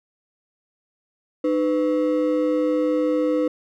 triangle ring-modulated tone, 403.1 Hz, G4, 48 cents sharp, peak -13 dBFS, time 1.44-3.48 s, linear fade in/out 5 ms, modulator 97.6 Hz, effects none

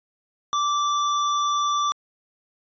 square tone, 1169 Hz, D6, 8 cents flat, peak -21 dBFS, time 0.53-1.92 s, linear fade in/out 0 ms, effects resampled to 16000 Hz

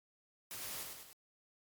white noise with echo, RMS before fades -45 dBFS, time 0.51-0.83 s, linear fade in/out 0 ms, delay 100 ms, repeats 3, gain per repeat -4 dB, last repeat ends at 1.13 s, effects MP3 96 kbps

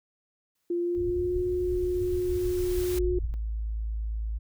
white noise with exponential growth, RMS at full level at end -38 dBFS, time 0.55-2.99 s, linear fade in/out 5 ms, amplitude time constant 530 ms
sine tone with pitch glide, 347.1 to 360.2 Hz, F4 to F#4, -11 to -46 cents, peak -25 dBFS, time 0.7-3.19 s, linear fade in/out 5 ms, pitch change +65 cents, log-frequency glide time 0.81-1.38 s
pink low-pass noise, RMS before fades -35 dBFS, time 0.95-3.34 s, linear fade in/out 0 ms, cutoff 110 Hz, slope 48 dB/octave
sine tone, 54.4 Hz, A1, 19 cents flat, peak -28 dBFS, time 2.95-4.39 s, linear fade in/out 20 ms
effects none

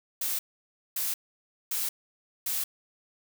blue noise bursts, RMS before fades -30 dBFS, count 4, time 0.21-2.64 s, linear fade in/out 5 ms, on 180 ms, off 570 ms, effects none

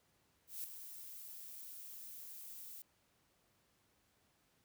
violet noise with ADSR envelope, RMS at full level -42 dBFS, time 0.47-2.82 s, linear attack 170 ms, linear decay 4 ms, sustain -9 dB, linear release 3 ms, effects pink hiss -75 dBFS RMS until 4.64 s + high-pass 60 Hz 12 dB/octave

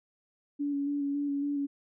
sine tone with vibrato, 284.5 Hz, C#4, 45 cents sharp, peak -28 dBFS, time 0.59-1.67 s, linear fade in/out 20 ms, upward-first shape square, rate 3.6 Hz, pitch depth 17 cents each way, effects none

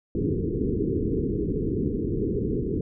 white low-pass noise, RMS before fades -26 dBFS, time 0.15-2.81 s, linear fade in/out 2 ms, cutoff 450 Hz, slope 96 dB/octave, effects none

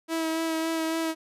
sawtooth tone with vibrato, 324 Hz, E4, 30 cents flat, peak -22 dBFS, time 0.08-1.15 s, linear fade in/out 50 ms, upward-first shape sine, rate 3.6 Hz, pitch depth 18 cents each way, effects resampled to 32000 Hz

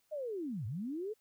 sine linear two-way sweep, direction down then up, 631 to 95.8 to 449.8 Hz, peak -36 dBFS, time 0.11-1.14 s, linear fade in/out 20 ms, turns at 0.66 s, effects white hiss -75 dBFS RMS until 1.2 s

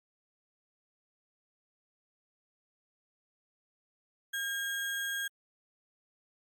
sine tone with sample-and-hold, 1613 Hz, G6, 49 cents sharp, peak -32 dBFS, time 4.33-5.28 s, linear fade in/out 10 ms, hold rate 4900 Hz, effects Opus 48 kbps

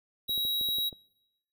square tone, 3850 Hz, B7, 45 cents flat, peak -28 dBFS, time 0.28-0.9 s, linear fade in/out 20 ms
clicks, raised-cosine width 2 ms, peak -33 dBFS, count 7, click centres 0.294 / 0.378 / 0.451 / 0.612 / 0.688 / 0.785 / 0.928 s
effects noise-tail reverb RT60 0.9 s tail -24 dB re dry

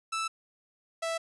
sawtooth tone pair in turn, 1318.5 / 659.2 Hz, E6 / E5, 0 / 0 cents, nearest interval octave, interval 1200 cents, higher first, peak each -26 dBFS, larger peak neither, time 0.12-0.28 / 1.02-1.18 s, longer neither, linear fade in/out 10 ms, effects resampled to 24000 Hz + 11-bit

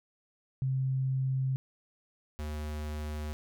sine / square tone pair in turn, 132.1 / 75.54 Hz, C3 / D2, +17 / +49 cents, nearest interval minor seventh, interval 968 cents, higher first, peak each -27 / -35 dBFS, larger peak first, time 0.62-1.56 / 2.39-3.33 s, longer neither, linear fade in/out 0 ms, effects none

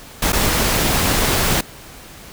pink noise with dropouts, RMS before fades -17 dBFS, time 0.22-1.61 s, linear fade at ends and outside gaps 5 ms, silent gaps 0.322-0.329 s, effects pink hiss -39 dBFS RMS until 2.32 s

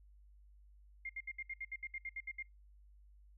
sine tone bursts, 2119 Hz, C7, 21 cents sharp, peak -40 dBFS, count 13, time 1.05-2.426 s, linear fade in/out 5 ms, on 44 ms, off 67 ms, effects noise-tail reverb RT60 0.2 s tail -24 dB re dry + added 50 Hz sine -59 dBFS peak until 3.37 s

